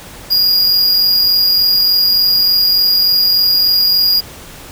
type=tone with amplitude modulation; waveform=square; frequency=4857 Hz; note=D#8; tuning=43 cents flat; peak=-8 dBFS; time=0.3-4.21 s; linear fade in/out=20 ms; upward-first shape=sine; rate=43.4 Hz; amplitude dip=30%; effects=pink hiss -34 dBFS RMS until 4.71 s